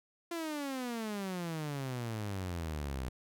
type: exponential sweep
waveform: sawtooth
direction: down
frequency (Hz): 345.4 to 61.74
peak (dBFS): -32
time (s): 0.31-3.09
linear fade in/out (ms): 5
effects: none